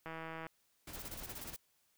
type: click train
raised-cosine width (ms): 0.5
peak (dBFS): -30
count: 67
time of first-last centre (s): 0.06-0.467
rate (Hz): 162
type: noise with tremolo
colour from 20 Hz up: pink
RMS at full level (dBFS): -47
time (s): 0.87-1.55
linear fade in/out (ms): 5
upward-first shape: triangle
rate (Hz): 12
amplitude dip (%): 55
type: noise bursts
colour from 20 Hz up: blue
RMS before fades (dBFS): -46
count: 11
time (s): 0.93-1.564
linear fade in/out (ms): 5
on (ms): 34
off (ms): 26
effects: white hiss -75 dBFS RMS until 1.97 s